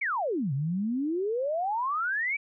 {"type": "exponential two-way sweep", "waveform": "sine", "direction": "down then up", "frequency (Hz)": [2349, 130, 2349], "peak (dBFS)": -26, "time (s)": [0.01, 2.37], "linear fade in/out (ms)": 10, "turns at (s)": 0.53, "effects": []}